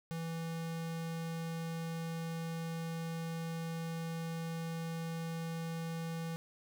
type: tone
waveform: square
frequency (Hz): 164.81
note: E3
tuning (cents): 0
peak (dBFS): -38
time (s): 0.11-6.36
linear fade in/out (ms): 0
effects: 11-bit